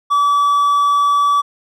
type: tone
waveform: triangle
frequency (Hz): 1149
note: D6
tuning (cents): -38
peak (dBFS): -9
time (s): 0.1-1.42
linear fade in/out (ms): 20
effects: none